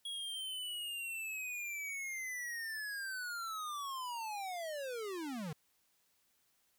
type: linear sweep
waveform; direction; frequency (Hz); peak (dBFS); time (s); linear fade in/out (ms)
square; down; 3322 to 142.5; -40; 0.05-5.53; 5
effects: white hiss -75 dBFS RMS until 6.78 s